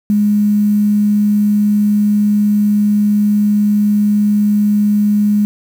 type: tone with quantisation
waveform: sine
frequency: 207.7 Hz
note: G#3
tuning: in tune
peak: -9 dBFS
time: 0.1-5.45 s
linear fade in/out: 0 ms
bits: 6
effects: none